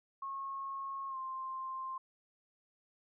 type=tone with pitch glide; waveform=sine; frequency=1089 to 1051.3 Hz; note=C#6 to C6; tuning=-31 to +8 cents; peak=-38 dBFS; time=0.22-1.98 s; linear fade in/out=5 ms; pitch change=-61 cents; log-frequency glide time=1.08-1.17 s; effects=none